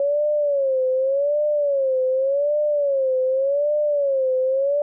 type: tone with vibrato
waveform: sine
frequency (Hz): 555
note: C#5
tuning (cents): +2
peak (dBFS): -17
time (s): 0-4.82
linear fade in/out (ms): 2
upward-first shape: sine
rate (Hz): 0.86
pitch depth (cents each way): 130
effects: none